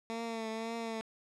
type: tone with vibrato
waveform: 15% pulse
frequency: 225.9 Hz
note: A3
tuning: 46 cents sharp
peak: -30 dBFS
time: 0.1-1.01 s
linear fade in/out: 0 ms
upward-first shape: triangle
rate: 1.9 Hz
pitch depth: 45 cents each way
effects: low-pass 7000 Hz 12 dB/octave